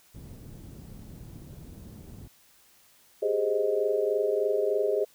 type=low-pass noise; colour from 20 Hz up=white; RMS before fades=-45 dBFS; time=0.14-2.28 s; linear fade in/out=10 ms; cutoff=170 Hz; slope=12 dB/octave
type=chord; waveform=sine; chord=Ab major seventh; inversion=third; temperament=equal; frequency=392 / 415.3 / 523.3 / 622.3 Hz; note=G4 / Ab4 / C5 / Eb5; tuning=0 / 0 / 0 / 0 cents; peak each=-31 / -26 / -31 / -30 dBFS; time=3.22-5.05 s; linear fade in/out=10 ms
effects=white hiss -60 dBFS RMS until 5.14 s